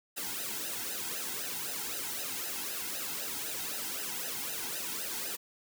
white noise with flanger, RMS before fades -37 dBFS, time 0.16-5.37 s, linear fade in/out 20 ms, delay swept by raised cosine 0.88 to 1.75 ms, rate 3.9 Hz, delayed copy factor -0.9, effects none

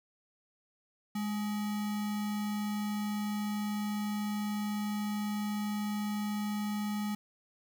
sine tone with sample-and-hold, 208.1 Hz, G#3, 4 cents sharp, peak -31 dBFS, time 1.15-7.15 s, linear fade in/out 5 ms, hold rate 1050 Hz, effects none

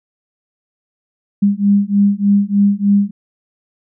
sine beating tone pair, 200 / 203.3 Hz, G3 / G#3, +35 / -37 cents, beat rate 3.3 Hz, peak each -13 dBFS, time 1.42-3.11 s, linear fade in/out 10 ms, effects none

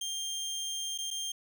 25% pulse tone with dropouts, 3188 Hz, G7, 28 cents sharp, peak -30 dBFS, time 0.01-1.32 s, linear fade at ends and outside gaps 5 ms, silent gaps 0.978-0.985 / 1.105-1.11 s, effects none

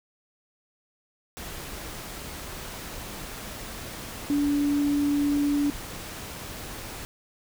sine tone in noise, 288.2 Hz, D4, 33 cents flat, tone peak -21 dBFS, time 4.3-5.7 s, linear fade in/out 0 ms, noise pink, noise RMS -38 dBFS, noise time 1.37-7.05 s, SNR +14 dB, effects none

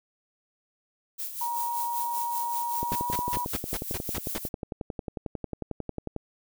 violet noise with tremolo, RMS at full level -33 dBFS, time 1.18-4.49 s, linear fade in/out 20 ms, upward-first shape sine, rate 5.2 Hz, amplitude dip 60%
sine tone with pitch glide, 948 to 970.7 Hz, A#5 to B5, +29 to -30 cents, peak -28 dBFS, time 1.41-3.45 s, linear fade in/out 5 ms, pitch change +41 cents, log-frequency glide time 2.8-3.16 s
click train, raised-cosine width 2 ms, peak -19 dBFS, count 38, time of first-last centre 2.83-6.163 s, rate 11.1 Hz
pink noise bursts, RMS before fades -33 dBFS, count 8, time 2.92-4.382 s, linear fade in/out 2 ms, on 34 ms, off 170 ms
effects none

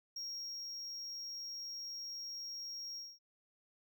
triangle tone with ADSR envelope, 5588 Hz, F8, in tune, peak -39 dBFS, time 0.16-3.19 s, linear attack 6 ms, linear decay 500 ms, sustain -2 dB, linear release 220 ms, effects none

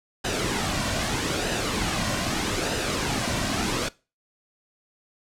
pink noise with flanger, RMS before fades -26 dBFS, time 0.24-3.89 s, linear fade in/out 10 ms, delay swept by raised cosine 0.89 to 2.39 ms, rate 0.8 Hz, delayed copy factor -0.5, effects noise-tail reverb RT60 0.3 s tail -21 dB re dry + low-pass 8000 Hz 12 dB/octave

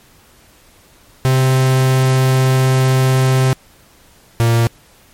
45% pulse tone pair in turn, 130.81 / 116.17 Hz, C3 / A#2, 0 / -6 cents, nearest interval major second, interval 206 cents, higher first, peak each -10 dBFS, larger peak neither, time 1.25-3.53 / 4.4-4.67 s, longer first, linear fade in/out 0 ms, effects pink hiss -48 dBFS RMS until 5.13 s + MP3 64 kbps

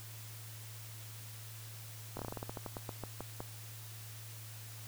slowing click train, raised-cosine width 1 ms, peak -26 dBFS, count 16, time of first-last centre 2.17-3.404 s, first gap 22 ms, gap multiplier 1.17, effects added 110 Hz sine -48 dBFS peak until 4.87 s + white hiss -52 dBFS RMS until 4.87 s

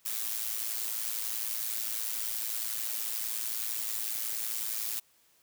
blue noise with amplitude modulation, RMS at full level -31 dBFS, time 0.05-5 s, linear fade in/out 10 ms, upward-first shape sine, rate 111 Hz, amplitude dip 70%, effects white hiss -66 dBFS RMS until 5.42 s

